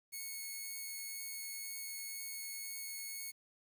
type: tone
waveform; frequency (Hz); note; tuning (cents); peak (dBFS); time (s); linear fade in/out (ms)
5% pulse; 2199; C#7; -14; -32; 0.12-3.32; 20
effects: 11-bit